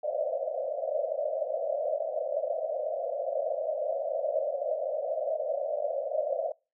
white band-pass noise, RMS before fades -31 dBFS, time 0.03-6.52 s, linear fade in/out 5 ms, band 530 to 660 Hz, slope 96 dB/octave, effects noise-tail reverb RT60 0.3 s tail -25 dB re dry

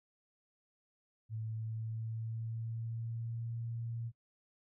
sine tone with pitch glide, 110.6 to 115.96 Hz, A2 to A#2, +9 to -9 cents, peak -37 dBFS, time 1.29-4.12 s, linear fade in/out 50 ms, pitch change +82 cents, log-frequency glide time 1.42-3.54 s, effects noise-tail reverb RT60 0.1 s tail -24 dB re dry

